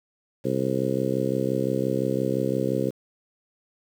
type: harmonic tone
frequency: 65.8 Hz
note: C2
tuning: 10 cents sharp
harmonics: 2 / 3 / 4 / 5 / 6 / 7 / 8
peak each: -30 / -30 / -30 / -30 / -30 / -30 / -30 dBFS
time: 0.44-2.91 s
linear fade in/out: 20 ms
effects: 8-bit